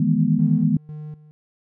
sine chord, E major seventh, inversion third, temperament equal with one note detuned, 155.56 / 164.81 / 207.7 / 242.8 Hz, D#3 / E3 / G#3 / B3, 0 / 0 / 0 / -29 cents, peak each -21 dBFS, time 0-0.77 s, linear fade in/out 5 ms
triangle tone with tremolo, 152 Hz, D#3, 40 cents flat, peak -29 dBFS, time 0.39-1.31 s, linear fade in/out 0 ms, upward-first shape square, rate 2 Hz, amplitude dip 80%
effects none

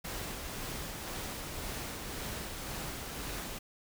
pink noise with tremolo, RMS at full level -39 dBFS, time 0.04-3.59 s, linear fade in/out 10 ms, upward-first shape sine, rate 1.9 Hz, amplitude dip 25%, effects none

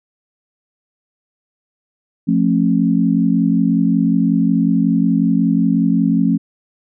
sine chord, F augmented, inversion none, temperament equal with one note detuned, 174.61 / 220 / 271.2 Hz, F3 / A3 / C#4, 0 / 0 / -38 cents, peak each -16 dBFS, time 2.27-6.38 s, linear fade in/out 20 ms, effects none

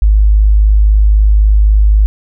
sine tone, 51.91 Hz, G#1, in tune, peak -4 dBFS, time 0.02-2.06 s, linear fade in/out 0 ms, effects none

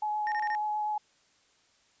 sine tone with vibrato, 846 Hz, G#5, 32 cents sharp, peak -28 dBFS, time 0.02-0.98 s, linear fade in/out 5 ms, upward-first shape triangle, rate 8.3 Hz, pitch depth 13 cents each way
triangle tone bursts, 1833 Hz, A#6, 30 cents flat, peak -31 dBFS, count 4, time 0.27-0.55 s, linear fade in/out 0 ms, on 49 ms, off 28 ms
effects white hiss -66 dBFS RMS until 2 s + resampled to 16000 Hz

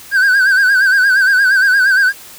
triangle tone with vibrato, 1558 Hz, G6, 11 cents flat, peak -6 dBFS, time 0.11-2.13 s, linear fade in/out 50 ms, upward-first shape sine, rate 8.6 Hz, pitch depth 85 cents each way, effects white hiss -36 dBFS RMS until 2.38 s

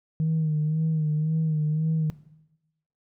sine tone with vibrato, 156 Hz, D#3, 5 cents sharp, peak -20 dBFS, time 0.2-2.1 s, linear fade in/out 0 ms, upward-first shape sine, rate 1.9 Hz, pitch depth 48 cents each way, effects noise-tail reverb RT60 0.9 s tail -17 dB re dry + tanh soft clip ceiling -18 dBFS

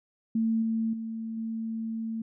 sine tone with level steps, 224.5 Hz, A3, 35 cents sharp, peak -23 / -25 / -32 / -30 dBFS, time 0.35-2.22 s, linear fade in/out 5 ms, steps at 0.62 / 0.93 / 1.37 s, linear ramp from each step 5 ms, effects none

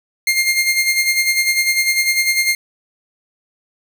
sawtooth tone with tremolo, 2117 Hz, C7, 20 cents sharp, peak -8 dBFS, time 0.27-2.55 s, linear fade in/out 2 ms, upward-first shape sine, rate 10 Hz, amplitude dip 60%, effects none

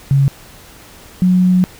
sine tone pair in turn, 137.9 / 182.59 Hz, C#3 / F#3, -9 / -23 cents, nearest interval perfect fourth, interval 486 cents, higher second, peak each -8 dBFS, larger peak neither, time 0.11-0.28 / 1.22-1.64 s, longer second, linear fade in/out 0 ms, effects pink hiss -40 dBFS RMS until 1.79 s

